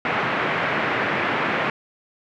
white band-pass noise, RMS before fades -23 dBFS, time 0.05-1.7 s, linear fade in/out 2 ms, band 120 to 2200 Hz, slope 24 dB/octave, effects none

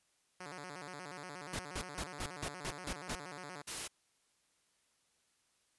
5% pulse tone with vibrato, 162.9 Hz, E3, 20 cents flat, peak -34 dBFS, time 0.4-3.62 s, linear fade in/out 5 ms, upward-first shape square, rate 8.4 Hz, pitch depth 200 cents each way
pink noise bursts, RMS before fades -39 dBFS, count 8, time 1.53-3.154 s, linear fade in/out 5 ms, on 63 ms, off 160 ms
white noise, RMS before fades -41 dBFS, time 3.67-3.88 s, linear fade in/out 10 ms
effects white hiss -75 dBFS RMS until 5.78 s + resampled to 24000 Hz

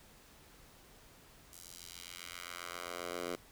10% pulse tone with high-pass filter sweep, 87.5 Hz, F2, 4 cents sharp, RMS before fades -45 dBFS, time 1.52-3.36 s, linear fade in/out 10 ms, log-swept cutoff 7400 to 340 Hz, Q 0.92, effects pink hiss -60 dBFS RMS until 3.51 s

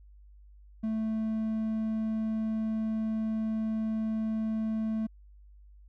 triangle tone, 220 Hz, A3, in tune, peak -26 dBFS, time 0.83-5.07 s, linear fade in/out 10 ms, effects added 50 Hz sine -51 dBFS peak until 5.88 s

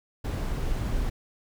brown noise, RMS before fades -28 dBFS, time 0.24-1.1 s, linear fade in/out 10 ms, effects none

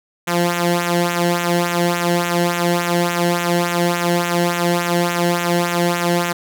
sawtooth tone with flanger, 173.6 Hz, F3, 10 cents flat, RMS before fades -18 dBFS, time 0.27-6.33 s, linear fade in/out 10 ms, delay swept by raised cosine 0.2 to 0.85 ms, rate 3.5 Hz, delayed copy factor -0.75, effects none

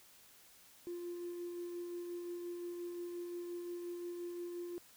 triangle tone with tremolo, 349.2 Hz, F4, in tune, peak -36 dBFS, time 0.87-4.78 s, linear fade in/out 0 ms, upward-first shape sine, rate 5.7 Hz, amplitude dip 35%, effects tanh soft clip ceiling -37 dBFS + white hiss -62 dBFS RMS until 4.96 s

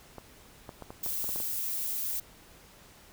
clicks, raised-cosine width 1 ms, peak -27 dBFS, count 9, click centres 0.183 / 0.692 / 0.823 / 0.905 / 1.062 / 1.243 / 1.292 / 1.36 / 1.402 s
violet noise, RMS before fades -33 dBFS, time 1.03-2.2 s, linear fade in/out 5 ms
effects pink hiss -55 dBFS RMS until 3.12 s

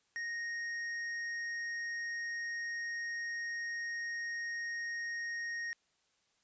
sine tone with hard clipping, 1864.7 Hz, A#6, in tune, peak -38 dBFS, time 0.16-5.73 s, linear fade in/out 0 ms, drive 6 dB, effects white hiss -75 dBFS RMS until 6.43 s + resampled to 16000 Hz

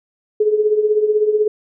sine tone with tremolo, 424.7 Hz, G#4, 39 cents sharp, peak -9 dBFS, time 0.4-1.48 s, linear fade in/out 5 ms, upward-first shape triangle, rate 16 Hz, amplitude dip 75%, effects none

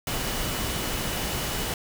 sine tone in noise, 2951 Hz, F#7, 5 cents flat, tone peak -40 dBFS, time 0.07-1.74 s, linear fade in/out 2 ms, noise pink, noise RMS -29 dBFS, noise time 0.07-1.74 s, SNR -14 dB, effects none

